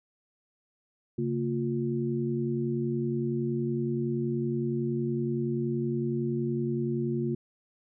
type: tone cluster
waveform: sine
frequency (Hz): 136.8 / 227.5 / 353.1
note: C#3 / A#3 / F4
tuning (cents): -23 / -42 / +19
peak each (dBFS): -31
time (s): 1.18-7.35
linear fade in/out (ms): 5
effects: none